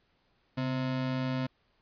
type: ring-modulated tone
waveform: square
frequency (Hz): 195.5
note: G3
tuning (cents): -4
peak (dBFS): -27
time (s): 0.57-1.47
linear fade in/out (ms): 10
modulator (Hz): 61.2
effects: pink hiss -71 dBFS RMS until 1.81 s + resampled to 11025 Hz